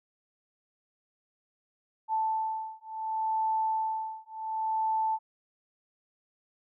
sine beating tone pair, 880 / 880.69 Hz, A5 / A5, 0 / +1 cents, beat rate 0.69 Hz, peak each -31 dBFS, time 2.08-5.19 s, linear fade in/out 50 ms, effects none

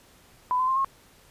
sine tone with pitch steps, 1000 / 1026.3 / 1053.4 / 1081.1 Hz, B5 / C6 / C6 / C#6, +21 / -34 / +11 / -44 cents, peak -21 dBFS, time 0.51-0.846 s, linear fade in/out 0 ms, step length 84 ms, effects pink hiss -56 dBFS RMS until 1.3 s + resampled to 32000 Hz

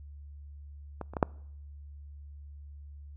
clicks, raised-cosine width 1 ms, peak -22 / -29 / -18 / -7 dBFS, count 4, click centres 1.013 / 1.136 / 1.168 / 1.228 s, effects noise-tail reverb RT60 0.7 s tail -26 dB re dry + added 72 Hz sine -44 dBFS peak until 3.16 s

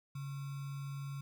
sine tone with sample-and-hold, 139.3 Hz, C#3, 9 cents sharp, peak -39 dBFS, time 0.15-1.21 s, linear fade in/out 5 ms, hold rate 1225 Hz, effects none

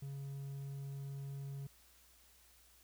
triangle tone, 138.5 Hz, C#3, 1 cent flat, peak -40 dBFS, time 0.02-1.67 s, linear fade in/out 5 ms, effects added 60 Hz sine -70 dBFS peak until 2.83 s + white hiss -66 dBFS RMS until 2.83 s

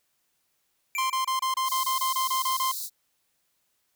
square tone with exponential decay, 2349 Hz, D7, in tune, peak -28 dBFS, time 0.95-1.46 s, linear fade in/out 1 ms, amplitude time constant 110 ms
45% pulse tone bursts, 1046.5 Hz, C6, in tune, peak -24 dBFS, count 12, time 0.98-2.717 s, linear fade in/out 5 ms, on 120 ms, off 27 ms
white high-pass noise, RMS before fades -34 dBFS, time 1.64-2.9 s, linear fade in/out 50 ms, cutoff 3800 Hz, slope 96 dB/octave
effects white hiss -73 dBFS RMS until 3.95 s

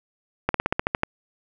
slowing click train, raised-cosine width 0.5 ms, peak -5 dBFS, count 9, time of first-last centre 0.49-1.034 s, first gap 53 ms, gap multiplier 1.07, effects none

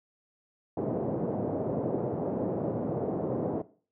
white band-pass noise, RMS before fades -31 dBFS, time 0.77-3.62 s, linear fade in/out 5 ms, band 110 to 580 Hz, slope 24 dB/octave, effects noise-tail reverb RT60 0.4 s tail -17 dB re dry

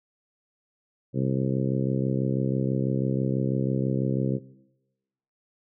harmonic tone, 66.1 Hz, C2, 18 cents sharp, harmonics 2 / 3 / 4 / 5 / 6 / 7 / 8, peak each -25 / -29 / -31 / -33 / -35 / -36 / -37 dBFS, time 1.13-4.4 s, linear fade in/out 50 ms, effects noise-tail reverb RT60 1.0 s tail -20 dB re dry

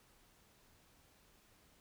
silence, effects pink hiss -68 dBFS RMS until 1.8 s

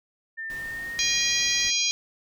sine tone with pitch glide, 1798 to 1927 Hz, A6 to B6, +37 to -43 cents, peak -31 dBFS, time 0.37-1.71 s, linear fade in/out 20 ms, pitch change +120 cents, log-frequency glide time 0.51-1.46 s
pink noise, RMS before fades -45 dBFS, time 0.5-1.7 s, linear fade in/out 0 ms
harmonic tone, 811 Hz, G#5, 41 cents flat, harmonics 3 / 4 / 5 / 6 / 7 / 8, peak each -29 / -29 / -29 / -29 / -29 / -29 dBFS, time 0.99-1.91 s, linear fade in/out 0 ms
effects none

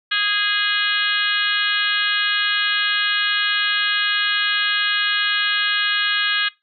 harmonic tone with a mistuned harmonic, 415.3 Hz, G#4, in tune, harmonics 3 / 4 / 5 / 6 / 7 / 8 / 9 / 10, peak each -29 / -21 / -30 / -28 / -26 / -24 / -29 / -29 dBFS, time 0.11-6.49 s, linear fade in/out 10 ms, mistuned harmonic 4, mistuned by -18 cents, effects noise-tail reverb RT60 0.2 s tail -20 dB re dry

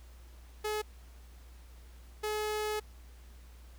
sawtooth tone bursts at uneven times, 425.5 Hz, G#4, 42 cents sharp, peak -28 dBFS, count 2, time 0.64-0.82 / 2.23-2.8 s, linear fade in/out 10 ms, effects added 60 Hz sine -50 dBFS peak until 3.78 s + pink hiss -62 dBFS RMS until 3.78 s

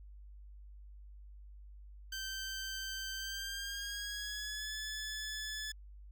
15% pulse tone with pitch glide, 1554 to 1724.3 Hz, G6 to A6, -16 to -35 cents, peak -33 dBFS, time 2.12-5.72 s, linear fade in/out 5 ms, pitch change +181 cents, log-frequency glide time 3.17-4.74 s, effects added 50 Hz sine -50 dBFS peak until 6.11 s

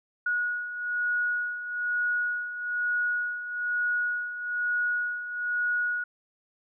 sine beating tone pair, 1454 / 1455.1 Hz, F#6 / F#6, -31 / -29 cents, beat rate 1.1 Hz, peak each -33 / -27 dBFS, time 0.26-6.04 s, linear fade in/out 5 ms, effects none

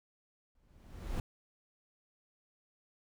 brown noise with exponential growth, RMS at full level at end -33 dBFS, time 0.55-1.2 s, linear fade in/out 2 ms, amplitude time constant 140 ms, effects none

